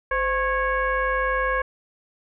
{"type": "tone with frequency modulation", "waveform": "sine", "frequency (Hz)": 1086, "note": "C#6", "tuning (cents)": -36, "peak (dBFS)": -20, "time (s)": [0.11, 1.62], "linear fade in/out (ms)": 5, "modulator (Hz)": 568, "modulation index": 1.4, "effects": []}